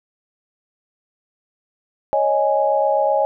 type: chord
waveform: sine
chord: C# suspended second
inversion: none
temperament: equal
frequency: 554.4 / 622.3 / 830.6 Hz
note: C#5 / D#5 / G#5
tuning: 0 / 0 / 0 cents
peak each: -19 dBFS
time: 2.13-3.25 s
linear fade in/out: 0 ms
effects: none